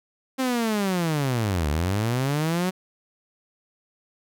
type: linear two-way sweep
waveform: sawtooth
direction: down then up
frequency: 266.1 to 71 to 188.3 Hz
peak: -18 dBFS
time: 0.38-2.71 s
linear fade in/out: 20 ms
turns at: 1.69 s
effects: none